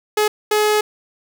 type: tone bursts at uneven times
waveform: sawtooth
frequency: 423.5 Hz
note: G#4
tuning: 34 cents sharp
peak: -10 dBFS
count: 2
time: 0.17-0.28 / 0.51-0.81 s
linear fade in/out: 5 ms
effects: none